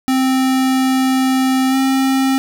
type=tone with pitch glide; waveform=square; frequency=261.6 to 266.3 Hz; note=C4 to C4; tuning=0 to +31 cents; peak=-13 dBFS; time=0.08-2.38 s; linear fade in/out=0 ms; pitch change=+31 cents; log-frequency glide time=1.69-1.76 s; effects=none